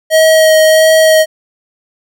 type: tone with vibrato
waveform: square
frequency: 633 Hz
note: D#5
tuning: 30 cents sharp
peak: -5 dBFS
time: 0.1-1.26 s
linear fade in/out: 50 ms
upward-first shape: sine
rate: 1.5 Hz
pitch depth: 12 cents each way
effects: none